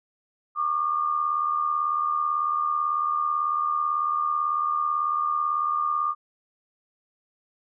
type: tone pair together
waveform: sine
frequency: 1126.9 / 1205 Hz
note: C#6 / D6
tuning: +28 / +44 cents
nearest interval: minor second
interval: 116 cents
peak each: -29 / -23 dBFS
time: 0.55-6.15 s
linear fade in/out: 50 ms
effects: none